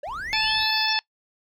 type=linear sweep; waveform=triangle; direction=up; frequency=523.3 to 5570 Hz; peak=-28 dBFS; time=0.03-0.93 s; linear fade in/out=5 ms
type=noise; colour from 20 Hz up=brown; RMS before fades=-45 dBFS; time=0.07-0.64 s; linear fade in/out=0 ms
type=harmonic tone; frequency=873 Hz; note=A5; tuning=14 cents flat; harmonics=1 / 2 / 3 / 4 / 5 / 6; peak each=-28 / -28 / -28 / -28 / -28 / -28 dBFS; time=0.33-0.99 s; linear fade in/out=0 ms
effects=noise-tail reverb RT60 0.1 s tail -23 dB re dry